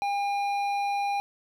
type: tone with hard clipping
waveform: triangle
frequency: 806 Hz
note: G5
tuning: 48 cents sharp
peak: -27 dBFS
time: 0.02-1.2 s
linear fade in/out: 0 ms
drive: 13 dB
effects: none